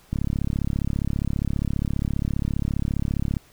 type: click train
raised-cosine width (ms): 5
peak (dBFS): -12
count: 114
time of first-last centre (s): 0.13-3.368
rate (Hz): 34.9
effects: pink hiss -55 dBFS RMS until 3.52 s